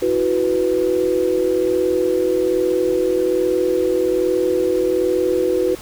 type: chord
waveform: sine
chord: E suspended second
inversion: none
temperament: just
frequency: 329.6 / 370.8 / 494.4 Hz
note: E4 / F#4 / B4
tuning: 0 / +4 / +2 cents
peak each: -22 / -18 / -19 dBFS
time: 0.02-5.75 s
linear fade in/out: 5 ms
effects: pink hiss -37 dBFS RMS until 5.81 s